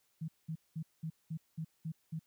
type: tone bursts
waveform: sine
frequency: 160 Hz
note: D#3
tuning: 49 cents sharp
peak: -36 dBFS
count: 8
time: 0.21-2.194 s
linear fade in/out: 10 ms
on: 73 ms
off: 200 ms
effects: white hiss -75 dBFS RMS until 2.26 s